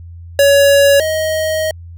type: tone pair in turn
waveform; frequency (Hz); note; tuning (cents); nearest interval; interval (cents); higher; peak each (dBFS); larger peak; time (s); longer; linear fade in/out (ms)
square; 562 / 629.1; C#5 / D#5; +24 / +19; major second; 195; second; -7 / -15; first; 0.39-1 / 1-1.71; second; 2
effects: added 85 Hz sine -30 dBFS peak until 1.97 s